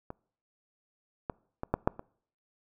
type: clicks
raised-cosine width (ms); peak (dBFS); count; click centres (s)
1; -25 / -18 / -20 / -11 / -9 / -26; 6; 0.104 / 1.298 / 1.634 / 1.74 / 1.875 / 1.994
effects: noise-tail reverb RT60 0.6 s tail -25 dB re dry